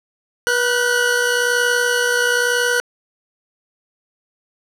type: tone cluster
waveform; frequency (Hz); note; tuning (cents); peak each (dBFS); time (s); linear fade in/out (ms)
40% pulse; 485.2 / 1454 / 1515; B4 / F#6 / F#6; -31 / -31 / +40; -19; 0.47-2.8; 0
effects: low-pass 12000 Hz 12 dB/octave